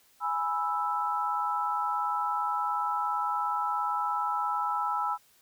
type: chord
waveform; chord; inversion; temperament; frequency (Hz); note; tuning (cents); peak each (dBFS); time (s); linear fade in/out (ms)
sine; E major; first; equal; 830.6 / 987.8 / 1318.5; G#5 / B5 / E6; 0 / 0 / 0; -32 / -32 / -30; 0.2-5.18; 50
effects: white hiss -63 dBFS RMS until 5.41 s